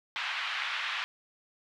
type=band-pass noise; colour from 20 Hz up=white; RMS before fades=-34 dBFS; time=0.16-1.04 s; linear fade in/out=0 ms; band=1000 to 3200 Hz; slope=24 dB/octave; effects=none